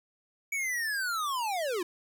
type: linear sweep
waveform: square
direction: down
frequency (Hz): 2283 to 326.6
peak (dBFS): -30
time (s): 0.52-1.83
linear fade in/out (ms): 5
effects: none